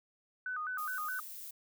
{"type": "tone with vibrato", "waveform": "sine", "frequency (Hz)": 1362, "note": "F6", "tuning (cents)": -44, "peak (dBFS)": -35, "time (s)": [0.46, 1.2], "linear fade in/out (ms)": 2, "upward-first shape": "square", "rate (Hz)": 4.8, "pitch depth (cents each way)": 170}
{"type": "noise", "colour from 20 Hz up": "violet", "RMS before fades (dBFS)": -46, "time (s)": [0.78, 1.51], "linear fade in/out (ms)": 5}
{"effects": []}